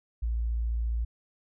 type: tone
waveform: sine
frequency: 57.3 Hz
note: A#1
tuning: 29 cents flat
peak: -26 dBFS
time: 0.22-1.05 s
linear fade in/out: 10 ms
effects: none